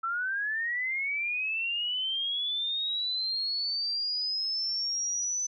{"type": "linear sweep", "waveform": "sine", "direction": "up", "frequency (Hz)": [1318.5, 6060], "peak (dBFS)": -28, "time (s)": [0.03, 5.47], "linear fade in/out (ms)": 10, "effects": []}